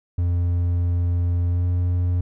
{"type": "tone with pitch glide", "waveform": "triangle", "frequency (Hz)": [87.31, 88.68], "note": ["F2", "F2"], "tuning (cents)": [0, 27], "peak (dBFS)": -16, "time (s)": [0.18, 2.21], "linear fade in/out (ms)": 5, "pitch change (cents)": 27, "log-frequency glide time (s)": [1.48, 1.65], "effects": []}